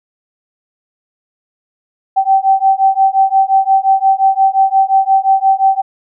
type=beating tone pair; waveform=sine; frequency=771 / 776.7 Hz; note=G5 / G5; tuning=-29 / -16 cents; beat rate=5.7 Hz; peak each=-11 dBFS; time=2.16-5.82 s; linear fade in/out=20 ms; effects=none